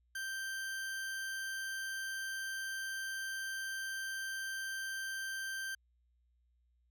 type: tone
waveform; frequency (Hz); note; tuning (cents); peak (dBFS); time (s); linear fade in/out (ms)
40% pulse; 1568; G6; 0; -37; 0.15-5.75; 5
effects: added 60 Hz sine -70 dBFS peak until 6.9 s